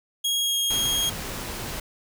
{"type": "tone with pitch glide", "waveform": "sawtooth", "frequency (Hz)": [3287, 3259], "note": ["G#7", "G#7"], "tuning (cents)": [-19, -33], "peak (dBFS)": -19, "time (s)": [0.24, 1.1], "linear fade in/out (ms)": 10, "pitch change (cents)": -14, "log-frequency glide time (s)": [0.41, 0.58]}
{"type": "noise", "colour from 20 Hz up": "pink", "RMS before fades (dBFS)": -33, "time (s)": [0.7, 1.8], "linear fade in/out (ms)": 5}
{"effects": []}